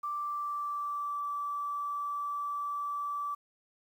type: tone with pitch glide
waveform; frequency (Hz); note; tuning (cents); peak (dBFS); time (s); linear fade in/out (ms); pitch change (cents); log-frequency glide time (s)
sine; 1174.7 to 1159.2; D6 to D6; 0 to -23; -32; 0.03-3.35; 10; -23; 0.15-1.32
effects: 10-bit